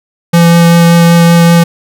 square tone with vibrato, 169.6 Hz, E3, 50 cents sharp, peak -3 dBFS, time 0.33-1.64 s, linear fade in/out 10 ms, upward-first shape triangle, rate 5.2 Hz, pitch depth 10 cents each way, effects none

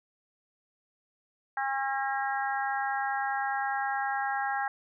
harmonic tone, 270.5 Hz, C#4, 42 cents flat, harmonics 3 / 4 / 5 / 6 / 7, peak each -30 / -39 / -38 / -34 / -39 dBFS, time 1.57-4.68 s, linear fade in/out 2 ms, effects none

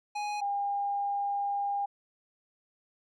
square / sine tone pair in turn, 830.6 / 805.6 Hz, G#5 / G5, 0 / +47 cents, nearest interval minor second, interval 53 cents, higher first, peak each -32 / -28 dBFS, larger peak second, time 0.15-0.41 / 0.41-1.86 s, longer second, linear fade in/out 10 ms, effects low-pass 6000 Hz 12 dB/octave

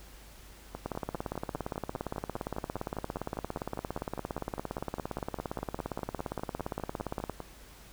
two click trains, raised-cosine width 1 ms, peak -19 / -23 dBFS, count 113 / 34, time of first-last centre 0.86-7.297 / 0.75-7.403 s, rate 17.4 / 4.96 Hz, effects added 50 Hz sine -53 dBFS peak until 7.92 s + pink hiss -54 dBFS RMS until 7.92 s

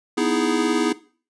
square chord, E major seventh, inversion second, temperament equal, 246.9 / 311.1 / 329.6 / 415.3 Hz, B3 / D#4 / E4 / G#4, 0 / 0 / 0 / 0 cents, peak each -25 dBFS, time 0.17-0.93 s, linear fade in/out 10 ms, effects noise-tail reverb RT60 0.4 s tail -18 dB re dry + resampled to 22050 Hz

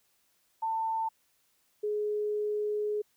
sine tone pair in turn, 894 / 419.8 Hz, A5 / G#4, +27 / +19 cents, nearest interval octave + minor second, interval 1308 cents, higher first, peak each -28 dBFS, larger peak neither, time 0.62-1.09 / 1.83-3.02 s, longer second, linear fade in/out 10 ms, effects white hiss -71 dBFS RMS until 3.16 s

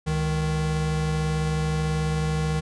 square tone pair together, 69.3 / 155.57 Hz, C#2 / D#3, 0 / 0 cents, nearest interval octave + major second, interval 1400 cents, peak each -30 / -24 dBFS, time 0.06-2.61 s, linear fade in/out 20 ms, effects resampled to 22050 Hz

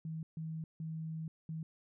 sine tone bursts at uneven times, 160 Hz, D#3, 49 cents sharp, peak -38 dBFS, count 4, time 0.05-0.23 / 0.37-0.64 / 0.8-1.28 / 1.49-1.63 s, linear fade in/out 2 ms, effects none

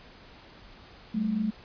sine tone pair together, 192.27 / 218.2 Hz, G3 / A3, -33 / -14 cents, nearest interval major second, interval 219 cents, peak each -32 / -26 dBFS, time 1.14-1.51 s, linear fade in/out 10 ms, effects pink hiss -51 dBFS RMS until 1.64 s + resampled to 11025 Hz

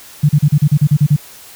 sine tone bursts, 147.2 Hz, D3, 4 cents sharp, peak -6 dBFS, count 10, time 0.23-1.164 s, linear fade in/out 10 ms, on 61 ms, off 36 ms, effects white hiss -38 dBFS RMS until 1.55 s

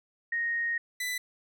sine / sawtooth tone pair in turn, 1864.7 / 1992.1 Hz, A#6 / B6, 0 / +14 cents, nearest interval minor second, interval 114 cents, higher second, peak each -27 / -27 dBFS, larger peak neither, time 0.32-0.78 / 1-1.18 s, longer first, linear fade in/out 5 ms, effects none

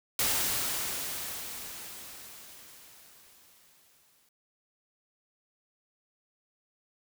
white noise with exponential decay, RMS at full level -27 dBFS, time 0.19-4.29 s, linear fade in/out 2 ms, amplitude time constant 890 ms, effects none

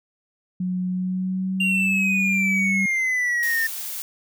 sine tone with pitch glide, 182.7 to 193.34 Hz, F#3 to G3, -22 to -24 cents, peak -22 dBFS, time 0.6-2.86 s, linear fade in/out 5 ms, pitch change +98 cents, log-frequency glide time 0.88-2.02 s
triangle exponential sweep, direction down, 2790 to 1800 Hz, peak -18 dBFS, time 1.6-3.67 s, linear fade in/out 5 ms
blue noise, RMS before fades -31 dBFS, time 3.43-4.02 s, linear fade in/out 0 ms
effects none

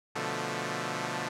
5% pulse chord, B half-diminished seventh, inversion none, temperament equal, 123.47 / 146.83 / 174.61 / 220 Hz, B2 / D3 / F3 / A3, 0 / 0 / 0 / 0 cents, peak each -26 dBFS, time 0.15-1.29 s, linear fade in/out 10 ms, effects low-pass 8000 Hz 12 dB/octave

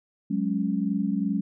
sine chord, F# suspended second, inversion none, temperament equal, 185 / 207.7 / 277.2 Hz, F#3 / G#3 / C#4, 0 / 0 / 0 cents, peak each -28 / -26 / -29 dBFS, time 0.3-1.41 s, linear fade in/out 10 ms, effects none

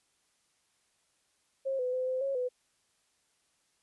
sine tone with pitch steps, 537 / 502 / 511 / 515 / 547 / 499.6 Hz, C5 / B4 / C5 / C5 / C#5 / B4, +45 / +28 / -41 / -28 / -23 / +20 cents, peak -29 dBFS, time 1.65-2.49 s, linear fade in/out 20 ms, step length 140 ms, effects white hiss -73 dBFS RMS until 3.82 s + resampled to 24000 Hz

